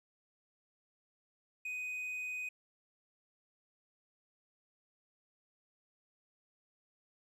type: tone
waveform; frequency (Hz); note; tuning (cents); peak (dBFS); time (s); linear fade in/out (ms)
triangle; 2498; D#7; +6; -36; 1.65-2.49; 5
effects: resampled to 32000 Hz + 12-bit